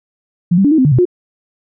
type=tone with pitch steps; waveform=sine; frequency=174.1 / 195 / 287.8 / 317.2 / 258.9 / 148.4 / 125.6 / 358.5 Hz; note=F3 / G3 / D4 / D#4 / C4 / D3 / B2 / F4; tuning=-5 / -9 / -35 / +33 / -18 / +18 / +30 / +45 cents; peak=-7 dBFS; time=0.51-1.054 s; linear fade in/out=10 ms; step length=68 ms; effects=none